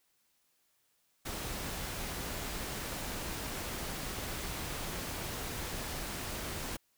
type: noise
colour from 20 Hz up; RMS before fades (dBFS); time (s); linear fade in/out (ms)
pink; -39; 1.25-6.77; 10
effects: white hiss -74 dBFS RMS until 6.97 s